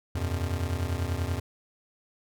square chord, E suspended second, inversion none, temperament just, 82.41 / 92.71 / 123.61 Hz, E2 / F#2 / B2, 0 / +4 / +2 cents, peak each -31 / -32 / -37 dBFS, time 0.15-1.4 s, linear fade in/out 5 ms, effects none

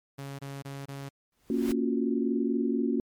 sawtooth tone bursts, 138.59 Hz, C#3, in tune, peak -33 dBFS, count 4, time 0.18-1.092 s, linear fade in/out 10 ms, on 210 ms, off 24 ms
pink noise with exponential growth, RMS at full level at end -37 dBFS, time 1.32-1.72 s, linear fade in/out 2 ms, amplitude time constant 85 ms
sine chord, Gb major seventh, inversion first, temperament equal, 233.1 / 277.2 / 349.2 / 370 Hz, Bb3 / Db4 / F4 / Gb4, 0 / 0 / 0 / 0 cents, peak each -28 / -29 / -33 / -33 dBFS, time 1.5-3 s, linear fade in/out 2 ms
effects MP3 96 kbps

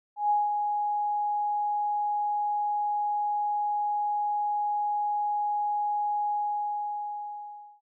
sine tone with ADSR envelope, 830.6 Hz, G#5, in tune, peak -20 dBFS, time 0.16-7.81 s, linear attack 140 ms, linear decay 190 ms, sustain -5 dB, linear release 1500 ms, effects none

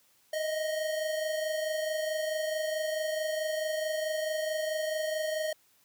square tone pair together, 622 / 646.6 Hz, D#5 / E5, -1 / -34 cents, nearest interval minor second, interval 67 cents, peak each -31 / -39 dBFS, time 0.33-5.53 s, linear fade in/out 5 ms, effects white hiss -66 dBFS RMS until 5.84 s + high-pass 60 Hz 12 dB/octave

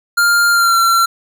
square tone with pitch glide, 1400 to 1360.1 Hz, F6 to F6, +4 to -46 cents, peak -10 dBFS, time 0.17-1.06 s, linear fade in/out 10 ms, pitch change -50 cents, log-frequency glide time 0.51-0.78 s, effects none

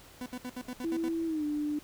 40% pulse tone bursts, 250 Hz, B3, 21 cents sharp, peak -35 dBFS, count 8, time 0.21-1.086 s, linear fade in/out 2 ms, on 50 ms, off 68 ms
sine tone with pitch glide, 329.6 to 297.1 Hz, E4 to D4, 0 to +20 cents, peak -29 dBFS, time 0.84-1.79 s, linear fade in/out 5 ms, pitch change -180 cents, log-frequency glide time 1.26-1.44 s
effects pink hiss -54 dBFS RMS until 1.83 s

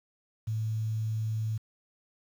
sine tone with quantisation, 110 Hz, A2, in tune, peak -28 dBFS, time 0.47-1.58 s, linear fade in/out 10 ms, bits 9, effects none

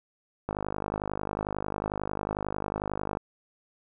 click train, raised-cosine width 1 ms, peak -16 dBFS, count 138, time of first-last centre 0.49-3.171 s, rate 51.1 Hz, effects none

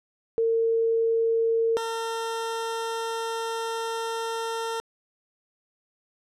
sine / 20% pulse tone pair in turn, 455.2 / 455.2 Hz, A#4 / A#4, -41 / -41 cents, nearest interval unison, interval 0 cents, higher neither, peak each -20 / -23 dBFS, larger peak first, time 0.38-1.77 / 1.77-4.8 s, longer second, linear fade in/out 0 ms, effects low-pass 10000 Hz 12 dB/octave

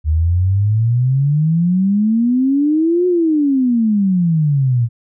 sine exponential two-way sweep, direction up then down, 75 to 365.1 to 113.8 Hz, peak -11 dBFS, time 0.04-4.89 s, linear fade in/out 50 ms, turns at 3.07 s, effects none

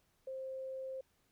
sine tone, 527 Hz, C5, 12 cents sharp, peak -40 dBFS, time 0.27-1.01 s, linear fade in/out 5 ms, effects pink hiss -75 dBFS RMS until 1.31 s

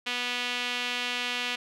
sawtooth tone with band-pass filter, 245.3 Hz, B3, 12 cents flat, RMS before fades -31 dBFS, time 0.06-1.56 s, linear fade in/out 10 ms, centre 2900 Hz, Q 2.1, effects none

